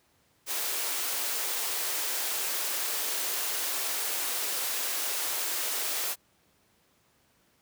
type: high-pass noise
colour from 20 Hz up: white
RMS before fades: -31 dBFS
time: 0.46-6.16 s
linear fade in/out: 50 ms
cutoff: 340 Hz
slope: 24 dB/octave
effects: pink hiss -67 dBFS RMS until 7.61 s + high-pass 80 Hz 12 dB/octave